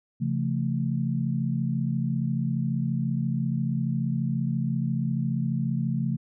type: tone cluster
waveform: sine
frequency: 135.3 / 169.9 / 221.4 Hz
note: C#3 / F3 / A3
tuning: -42 / -47 / +11 cents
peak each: -27 / -29 / -29 dBFS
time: 0.2-6.17 s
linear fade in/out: 20 ms
effects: none